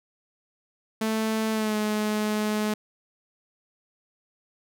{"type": "tone with pitch glide", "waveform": "sawtooth", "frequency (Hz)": [220, 212.5], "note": ["A3", "G#3"], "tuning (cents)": [0, 40], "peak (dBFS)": -20, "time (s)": [1.01, 2.74], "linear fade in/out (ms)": 5, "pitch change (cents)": -60, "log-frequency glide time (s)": [1.52, 1.76], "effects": []}